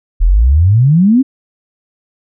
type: exponential sweep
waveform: sine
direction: up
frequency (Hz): 37.81 to 276.9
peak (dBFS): -5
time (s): 0.2-1.23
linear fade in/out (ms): 20
effects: none